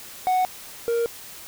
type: tone pair in turn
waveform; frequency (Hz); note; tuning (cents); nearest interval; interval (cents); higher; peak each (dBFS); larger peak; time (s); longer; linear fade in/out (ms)
triangle; 740 / 467.3; F#5 / A#4; 0 / +4; minor sixth; 796; first; -16 / -18; first; 0.27-0.45 / 0.88-1.06; neither; 0
effects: white hiss -41 dBFS RMS until 1.47 s